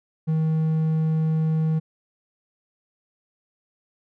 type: tone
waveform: triangle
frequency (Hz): 158.5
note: D#3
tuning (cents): +32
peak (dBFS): -17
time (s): 0.27-1.8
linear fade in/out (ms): 20
effects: none